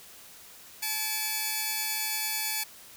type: tone pair together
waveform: 5% pulse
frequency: 861 / 2299 Hz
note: A5 / D7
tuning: -38 / -37 cents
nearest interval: octave + perfect fourth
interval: 1701 cents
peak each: -21 dBFS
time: 0.82-2.64 s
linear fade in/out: 10 ms
effects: white hiss -50 dBFS RMS until 2.96 s